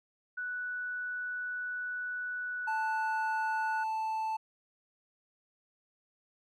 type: tone with pitch glide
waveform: sine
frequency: 1480 to 1469.8 Hz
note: F#6 to F#6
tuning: 0 to -12 cents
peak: -34 dBFS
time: 0.37-3.84 s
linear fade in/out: 10 ms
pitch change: -12 cents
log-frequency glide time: 2.38-3.31 s
type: tone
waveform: triangle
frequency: 880 Hz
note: A5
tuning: in tune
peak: -29 dBFS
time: 2.67-4.37 s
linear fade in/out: 10 ms
effects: none